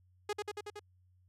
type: tone with echo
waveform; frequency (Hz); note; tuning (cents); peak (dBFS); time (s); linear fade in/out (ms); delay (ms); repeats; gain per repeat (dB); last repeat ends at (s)
sawtooth; 415.3; G#4; 0; -29; 0.29-0.33; 5; 93; 5; -2; 0.795
effects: added 91 Hz sine -64 dBFS peak until 1.28 s + low-pass 9000 Hz 12 dB/octave